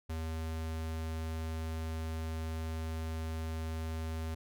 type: tone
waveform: square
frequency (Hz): 80.4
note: E2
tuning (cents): -43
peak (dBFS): -36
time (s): 0.09-4.35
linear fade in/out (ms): 10
effects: none